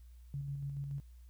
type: tone with tremolo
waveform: sine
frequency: 140.2 Hz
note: C#3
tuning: 20 cents sharp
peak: -36 dBFS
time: 0.34-1 s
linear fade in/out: 0 ms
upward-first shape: square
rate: 7 Hz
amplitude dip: 30%
effects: added 60 Hz sine -52 dBFS peak until 1.29 s + white hiss -74 dBFS RMS until 1.29 s